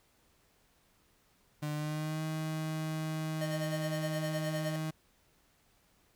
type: tone with pitch glide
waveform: 35% pulse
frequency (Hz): 150 to 157.28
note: D3 to D#3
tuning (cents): +37 to +19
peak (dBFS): -32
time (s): 1.62-4.91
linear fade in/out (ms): 10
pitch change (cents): +82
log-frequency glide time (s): 1.74-2.22
type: tone with tremolo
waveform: square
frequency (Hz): 613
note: D#5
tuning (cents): -26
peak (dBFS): -35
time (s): 3.41-4.76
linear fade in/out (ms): 2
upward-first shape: sine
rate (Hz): 9.7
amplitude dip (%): 70
effects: pink hiss -69 dBFS RMS until 6.15 s